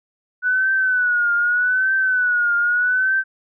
sine tone with vibrato, 1480 Hz, F#6, in tune, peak -15 dBFS, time 0.42-3.24 s, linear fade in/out 50 ms, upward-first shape triangle, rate 0.82 Hz, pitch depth 92 cents each way, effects none

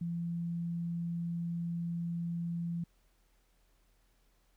sine tone, 170 Hz, F3, 46 cents flat, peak -33 dBFS, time 0.01-2.84 s, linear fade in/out 5 ms, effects added 41 Hz sine -68 dBFS peak until 4.56 s + pink hiss -74 dBFS RMS until 4.56 s

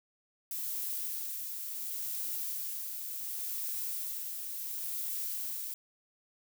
violet noise with tremolo, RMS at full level -36 dBFS, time 0.51-5.74 s, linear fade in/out 2 ms, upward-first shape sine, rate 0.7 Hz, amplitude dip 35%, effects none

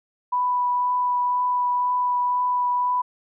sine tone with vibrato, 987.8 Hz, B5, in tune, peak -19 dBFS, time 0.32-3.02 s, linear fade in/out 10 ms, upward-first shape triangle, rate 2 Hz, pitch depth 10 cents each way, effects none

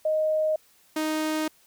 sine / sawtooth tone pair in turn, 622.3 / 311.1 Hz, D#5 / D#4, 0 / 0 cents, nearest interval octave, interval 1200 cents, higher first, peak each -21 dBFS, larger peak neither, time 0.05-0.56 / 0.96-1.48 s, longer second, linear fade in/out 5 ms, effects white hiss -60 dBFS RMS until 1.66 s

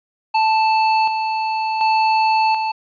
square tone with tremolo, 880 Hz, A5, in tune, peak -14 dBFS, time 0.34-2.72 s, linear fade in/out 10 ms, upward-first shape square, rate 0.68 Hz, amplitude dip 45%, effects resampled to 11025 Hz + 9-bit

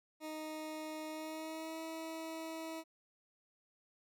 20% pulse tone with pitch glide, 311.1 to 323 Hz, D#4 to E4, 0 to -35 cents, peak -37 dBFS, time 0.2-2.84 s, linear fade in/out 50 ms, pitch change +65 cents, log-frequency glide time 1.08-1.82 s, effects none

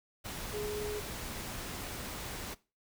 sine tone in noise, 418.9 Hz, G#4, 15 cents sharp, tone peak -35 dBFS, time 0.53-1.01 s, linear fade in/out 20 ms, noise pink, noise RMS -41 dBFS, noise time 0.24-2.55 s, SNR +3 dB, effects noise-tail reverb RT60 0.3 s tail -20 dB re dry

